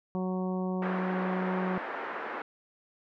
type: harmonic tone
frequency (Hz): 185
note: F#3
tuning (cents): 0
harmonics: 1 / 2 / 3 / 4 / 5 / 6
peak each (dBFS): -30 / -36 / -40 / -42 / -44 / -46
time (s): 0.15-1.78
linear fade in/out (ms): 0
type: band-pass noise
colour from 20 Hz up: white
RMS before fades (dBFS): -37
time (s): 0.82-2.42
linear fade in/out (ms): 2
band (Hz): 280 to 1700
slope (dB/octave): 24
effects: none